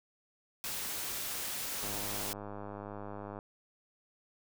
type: noise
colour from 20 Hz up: white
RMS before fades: -38 dBFS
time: 0.64-2.33 s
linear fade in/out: 0 ms
type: click train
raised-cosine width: 1 ms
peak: -29 dBFS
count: 160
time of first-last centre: 1.83-3.389 s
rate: 102 Hz
effects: none